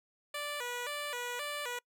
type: tone with vibrato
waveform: 10% pulse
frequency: 534 Hz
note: C5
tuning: 35 cents sharp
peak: -28 dBFS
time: 0.34-1.79 s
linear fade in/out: 5 ms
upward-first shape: square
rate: 1.9 Hz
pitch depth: 160 cents each way
effects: noise-tail reverb RT60 0.1 s tail -26 dB re dry